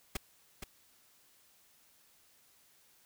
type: noise with echo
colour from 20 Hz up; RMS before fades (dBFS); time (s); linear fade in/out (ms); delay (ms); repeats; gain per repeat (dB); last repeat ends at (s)
pink; -35; 0.15-0.17; 5; 470; 1; -7; 0.64
effects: white hiss -66 dBFS RMS until 3.05 s